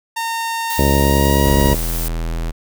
sawtooth tone with pitch glide, 915 to 952.2 Hz, A#5 to A#5, -32 to +37 cents, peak -16 dBFS, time 0.16-1.74 s, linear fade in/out 10 ms, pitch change +69 cents, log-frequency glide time 0.67-1.41 s
blue noise, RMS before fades -26 dBFS, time 0.7-2.08 s, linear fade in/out 0 ms
harmonic tone, 69.5 Hz, C#2, 5 cents sharp, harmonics 1 / 2 / 3 / 4 / 5 / 6 / 7 / 8 / 9, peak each -16 / -19 / -21 / -22 / -23 / -24 / -24 / -25 / -26 dBFS, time 0.78-1.75 s, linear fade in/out 10 ms
square tone, 41.25 Hz, E1, 2 cents sharp, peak -20 dBFS, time 1.44-2.52 s, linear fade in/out 20 ms
effects none

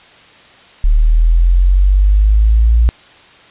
sine linear sweep, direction up, 36.71 to 58.27 Hz, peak -6 dBFS, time 0.84-2.89 s, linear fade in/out 0 ms, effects white hiss -42 dBFS RMS until 3.5 s + resampled to 8000 Hz

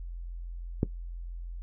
click, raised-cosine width 3 ms, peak -11 dBFS, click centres 0.831 s, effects noise-tail reverb RT60 0.1 s tail -17 dB re dry + added 43 Hz sine -36 dBFS peak until 1.62 s

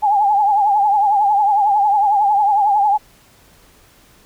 sine tone with vibrato, 821 Hz, G#5, 20 cents flat, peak -11 dBFS, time 0.02-2.98 s, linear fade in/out 20 ms, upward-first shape triangle, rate 11 Hz, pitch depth 98 cents each way, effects pink hiss -50 dBFS RMS until 4.25 s

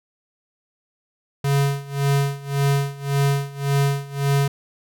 square tone with tremolo, 140.1 Hz, C#3, 19 cents sharp, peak -16 dBFS, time 1.44-4.48 s, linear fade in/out 5 ms, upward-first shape sine, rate 1.8 Hz, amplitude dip 90%, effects none

